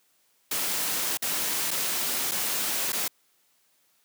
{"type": "noise with dropouts", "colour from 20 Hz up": "white", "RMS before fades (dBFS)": -28, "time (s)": [0.51, 3.08], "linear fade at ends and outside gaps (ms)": 5, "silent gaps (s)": [[1.173, 1.221], [1.708, 1.712], [2.313, 2.317], [2.922, 2.929]], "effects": ["white hiss -67 dBFS RMS until 4.04 s", "high-pass 150 Hz 12 dB/octave"]}